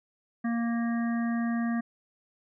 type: harmonic tone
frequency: 233.1 Hz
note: A#3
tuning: in tune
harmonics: 1 / 3 / 5 / 7 / 8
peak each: -26 / -39 / -42 / -43 / -42 dBFS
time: 0.44-1.81 s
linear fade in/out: 10 ms
effects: none